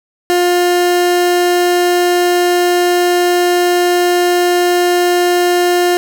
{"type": "tone", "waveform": "30% pulse", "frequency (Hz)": 353.9, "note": "F4", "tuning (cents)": 23, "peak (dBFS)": -7, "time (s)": [0.3, 5.97], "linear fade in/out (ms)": 0, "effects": []}